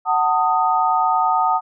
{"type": "chord", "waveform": "sine", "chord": "D# diminished", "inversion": "first", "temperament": "just", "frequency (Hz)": [746.7, 896, 1244.5], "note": ["F#5", "A5", "D#6"], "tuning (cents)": [16, 31, 0], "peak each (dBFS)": -19, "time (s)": [0.05, 1.61], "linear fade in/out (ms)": 50, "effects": []}